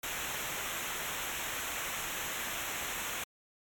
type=noise with comb filter; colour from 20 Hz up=pink; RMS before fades=-37 dBFS; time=0.03-3.24 s; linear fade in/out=5 ms; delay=0.21 ms; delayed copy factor=-0.8; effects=MP3 96 kbps